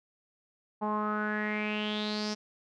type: tone with low-pass filter sweep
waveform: sawtooth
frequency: 211.4 Hz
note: G#3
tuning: 31 cents sharp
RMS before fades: -32 dBFS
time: 0.81-2.35 s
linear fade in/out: 20 ms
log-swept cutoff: 910 to 5500 Hz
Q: 6.9
effects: none